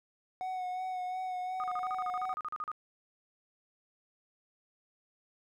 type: tone with vibrato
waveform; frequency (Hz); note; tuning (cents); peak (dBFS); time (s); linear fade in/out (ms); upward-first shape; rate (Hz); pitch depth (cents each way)
triangle; 738; F#5; -5; -32; 0.41-2.34; 0; sine; 2.8; 24
type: tone bursts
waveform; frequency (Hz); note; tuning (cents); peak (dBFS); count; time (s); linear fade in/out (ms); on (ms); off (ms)
sine; 1236; D#6; -12; -34; 15; 1.6-2.716; 0; 38; 39
effects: none